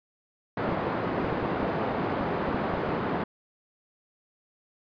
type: band-pass noise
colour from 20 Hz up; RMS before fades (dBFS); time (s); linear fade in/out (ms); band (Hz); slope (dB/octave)
pink; -29; 0.57-3.24; 5; 170 to 1200; 12
type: clicks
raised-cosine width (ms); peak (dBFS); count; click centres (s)
3; -21; 12; 0.69 / 0.724 / 1.245 / 1.325 / 1.428 / 1.631 / 2.211 / 2.489 / 2.545 / 2.739 / 2.774 / 2.89
effects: resampled to 11025 Hz